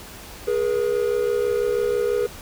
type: tone pair together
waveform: triangle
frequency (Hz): 414.9 / 481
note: G#4 / B4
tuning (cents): -2 / -46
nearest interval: minor third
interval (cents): 256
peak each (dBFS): -20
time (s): 0.47-2.27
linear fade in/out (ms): 10
effects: pink hiss -40 dBFS RMS until 2.41 s